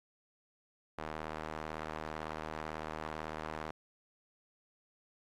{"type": "tone with band-pass filter", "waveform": "sawtooth", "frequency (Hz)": 78, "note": "D#2", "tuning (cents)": 5, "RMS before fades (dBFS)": -42, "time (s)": [0.98, 3.71], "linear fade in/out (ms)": 5, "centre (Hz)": 1000, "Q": 0.84, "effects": ["AAC 48 kbps"]}